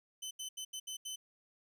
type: tone bursts at uneven times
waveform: 20% pulse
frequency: 3043 Hz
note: F#7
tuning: 48 cents sharp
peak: -35 dBFS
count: 6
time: 0.22-0.31 / 0.39-0.49 / 0.57-0.65 / 0.73-0.8 / 0.87-0.97 / 1.05-1.16 s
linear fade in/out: 10 ms
effects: none